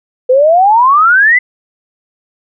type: exponential sweep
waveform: sine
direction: up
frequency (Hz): 493.9 to 2055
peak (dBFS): -4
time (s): 0.29-1.39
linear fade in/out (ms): 10
effects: none